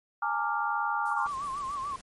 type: chord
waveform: sine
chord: Bb dominant seventh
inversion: third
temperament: equal with one note detuned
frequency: 830.6 / 911 / 1174.7 / 1396.9 Hz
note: Ab5 / Bb5 / D6 / F6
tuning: 0 / -40 / 0 / 0 cents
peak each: -32 dBFS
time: 0.22-1.27 s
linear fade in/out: 5 ms
type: noise with tremolo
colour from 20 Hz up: violet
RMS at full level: -47 dBFS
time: 1.05-1.77 s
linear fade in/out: 10 ms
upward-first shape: triangle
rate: 7.8 Hz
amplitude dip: 70%
type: tone with vibrato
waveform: sine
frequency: 1108.7 Hz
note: C#6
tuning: in tune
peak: -31 dBFS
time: 1.11-1.96 s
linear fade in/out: 2 ms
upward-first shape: sine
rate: 6.8 Hz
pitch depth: 96 cents each way
type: noise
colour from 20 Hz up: pink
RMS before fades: -49 dBFS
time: 1.26-2.01 s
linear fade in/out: 0 ms
effects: MP3 48 kbps